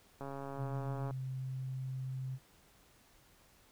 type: click train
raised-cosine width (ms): 1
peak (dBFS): -30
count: 125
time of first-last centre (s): 0.21-1.109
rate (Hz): 138
type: tone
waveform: sine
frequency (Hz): 130.81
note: C3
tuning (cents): 0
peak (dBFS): -37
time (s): 0.56-2.39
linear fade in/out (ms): 50
effects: pink hiss -65 dBFS RMS until 3.71 s